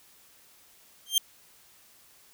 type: tone with exponential growth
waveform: sawtooth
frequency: 3173 Hz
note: G7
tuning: 20 cents sharp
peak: -13 dBFS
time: 1.06-1.18 s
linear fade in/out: 2 ms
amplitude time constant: 26 ms
effects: white hiss -58 dBFS RMS until 2.33 s